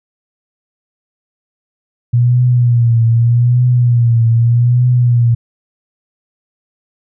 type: tone with vibrato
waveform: sine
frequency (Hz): 119.5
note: A#2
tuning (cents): +43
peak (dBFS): -7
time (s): 2.13-5.35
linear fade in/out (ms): 10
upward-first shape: triangle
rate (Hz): 0.82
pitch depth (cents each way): 78
effects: none